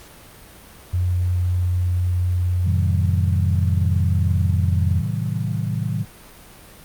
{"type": "tone with pitch glide", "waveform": "sine", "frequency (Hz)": [89.6, 88.78], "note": ["F2", "F2"], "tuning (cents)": [45, 29], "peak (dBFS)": -17, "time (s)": [0.93, 5.01], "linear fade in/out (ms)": 10, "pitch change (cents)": -16, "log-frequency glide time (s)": [3.94, 4.29]}
{"type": "chord", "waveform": "sine", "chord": "A diminished seventh", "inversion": "none", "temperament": "just", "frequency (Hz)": [110, 132, 158.4, 190.08], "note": ["A2", "C3", "Eb3", "Gb3"], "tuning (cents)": [0, 16, 31, 47], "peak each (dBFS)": [-24, -27, -26, -29], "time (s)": [2.64, 6.05], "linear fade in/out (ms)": 20}
{"effects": ["pink hiss -44 dBFS RMS until 6.84 s", "Opus 48 kbps"]}